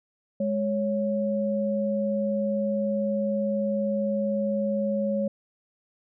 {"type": "tone pair together", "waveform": "sine", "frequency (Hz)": [207.7, 554.5], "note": ["G#3", "C#5"], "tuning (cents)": [0, 0], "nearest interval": "octave + perfect fourth", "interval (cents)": 1700, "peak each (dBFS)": -26, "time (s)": [0.4, 5.28], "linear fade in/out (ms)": 5, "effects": []}